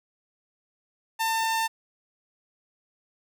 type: tone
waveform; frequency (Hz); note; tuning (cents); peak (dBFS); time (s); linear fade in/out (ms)
sawtooth; 898; A5; +35; -20; 1.19-1.68; 20
effects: none